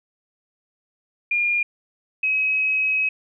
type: tone pair in turn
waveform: sine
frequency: 2415 / 2549 Hz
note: D7 / D#7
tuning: +48 / +41 cents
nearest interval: minor second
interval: 93 cents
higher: second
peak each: -18 dBFS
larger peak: neither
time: 1.31-1.63 / 2.23-3.09 s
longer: second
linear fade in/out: 5 ms
effects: none